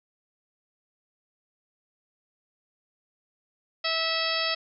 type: harmonic tone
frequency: 652 Hz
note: E5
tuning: 19 cents flat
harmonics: 1 / 2 / 3 / 4 / 5 / 6 / 7 / 8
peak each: -33 / -33 / -33 / -33 / -33 / -33 / -33 / -33 dBFS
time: 3.84-4.55 s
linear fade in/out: 10 ms
effects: none